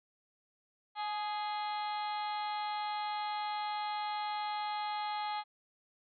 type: harmonic tone with a mistuned harmonic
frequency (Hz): 415.3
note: G#4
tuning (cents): 0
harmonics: 2 / 3 / 4 / 5 / 6 / 7 / 8 / 9 / 10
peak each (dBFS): -35 / -43 / -51 / -48 / -53 / -56 / -48 / -56 / -49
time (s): 0.95-5.44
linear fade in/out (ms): 50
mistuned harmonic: 2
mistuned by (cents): +24
effects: none